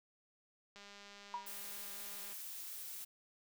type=click train; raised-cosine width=0.2 ms; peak=-38 dBFS; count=318; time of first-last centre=0.76-2.329 s; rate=202 Hz
type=tone with exponential decay; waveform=sine; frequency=963 Hz; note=B5; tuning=44 cents flat; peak=-35 dBFS; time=1.34-1.54 s; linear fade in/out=1 ms; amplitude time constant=43 ms
type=noise; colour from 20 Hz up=blue; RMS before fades=-47 dBFS; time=1.46-3.05 s; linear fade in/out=10 ms
effects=none